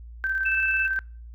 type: tone with tremolo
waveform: sine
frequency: 1554 Hz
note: G6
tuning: 16 cents flat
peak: -22 dBFS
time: 0.24-0.99 s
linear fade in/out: 0 ms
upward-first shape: square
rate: 18 Hz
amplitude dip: 35%
type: tone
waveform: sine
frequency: 2637 Hz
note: E7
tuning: in tune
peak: -24 dBFS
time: 0.45-0.87 s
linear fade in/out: 10 ms
effects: noise-tail reverb RT60 0.4 s tail -26 dB re dry + added 58 Hz sine -39 dBFS peak until 1.34 s